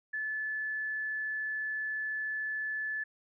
sine tone, 1733 Hz, A6, 27 cents flat, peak -32 dBFS, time 0.13-3.04 s, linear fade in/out 10 ms, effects none

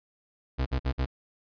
35% pulse tone bursts, 65.41 Hz, C2, in tune, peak -23 dBFS, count 4, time 0.58-1.061 s, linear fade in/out 20 ms, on 82 ms, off 51 ms, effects resampled to 11025 Hz

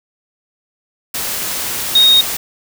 sine tone in noise, 3729 Hz, A#7, in tune, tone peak -6 dBFS, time 1.95-2.21 s, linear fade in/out 5 ms, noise white, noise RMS -21 dBFS, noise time 1.14-2.37 s, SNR +12 dB, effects none

